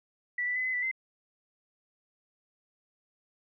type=tone with pitch steps; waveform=sine; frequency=1961 / 1976 / 2019 / 2032 / 1974 / 2068 Hz; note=B6 / B6 / B6 / B6 / B6 / C7; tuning=-13 / 0 / +38 / +49 / -1 / -21 cents; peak=-28 dBFS; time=0.38-0.914 s; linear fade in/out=5 ms; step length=89 ms; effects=none